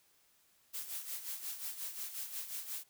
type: noise with tremolo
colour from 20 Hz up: blue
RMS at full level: -40 dBFS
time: 0.73-2.84 s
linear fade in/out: 20 ms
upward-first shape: sine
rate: 5.6 Hz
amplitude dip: 65%
effects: white hiss -70 dBFS RMS until 2.89 s